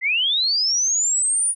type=linear sweep; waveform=sine; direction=up; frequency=1975.5 to 9700 Hz; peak=-17 dBFS; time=0.01-1.55 s; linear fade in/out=50 ms; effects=none